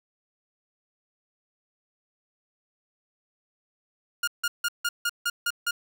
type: tone bursts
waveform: sawtooth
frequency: 1419 Hz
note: F6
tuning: 27 cents sharp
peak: -20 dBFS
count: 8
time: 4.23-5.71 s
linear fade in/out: 5 ms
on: 45 ms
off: 160 ms
effects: none